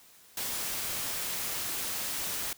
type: noise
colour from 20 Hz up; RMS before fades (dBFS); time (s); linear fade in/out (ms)
white; -34; 0.37-2.53; 2
effects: white hiss -57 dBFS RMS until 2.57 s